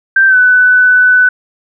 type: tone with pitch glide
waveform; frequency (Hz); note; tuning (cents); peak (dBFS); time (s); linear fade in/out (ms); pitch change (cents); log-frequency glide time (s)
sine; 1568 to 1497.2; G6 to F#6; 0 to +20; -4; 0.16-1.29; 5; -80; 0.27-0.37
effects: none